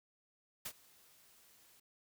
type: noise with ADSR envelope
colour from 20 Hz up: white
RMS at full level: -41 dBFS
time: 0.65-1.8 s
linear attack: 9 ms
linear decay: 62 ms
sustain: -24 dB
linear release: 6 ms
effects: none